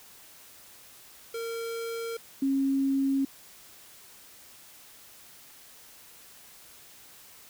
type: tone pair in turn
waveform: square / sine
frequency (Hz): 459.8 / 272.1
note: A#4 / C#4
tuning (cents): -24 / -32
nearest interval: major sixth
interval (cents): 908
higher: first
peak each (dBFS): -33 / -23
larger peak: second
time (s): 1.34-2.17 / 2.42-3.25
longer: neither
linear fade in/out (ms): 5
effects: white hiss -52 dBFS RMS until 7.49 s